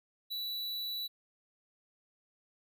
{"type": "tone", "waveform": "square", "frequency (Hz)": 3946, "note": "B7", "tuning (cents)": -2, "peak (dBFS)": -36, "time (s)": [0.3, 1.08], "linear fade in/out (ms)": 20, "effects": []}